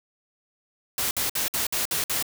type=noise bursts; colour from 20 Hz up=white; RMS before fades=-26 dBFS; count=7; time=0.98-2.226 s; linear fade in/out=2 ms; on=130 ms; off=56 ms; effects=none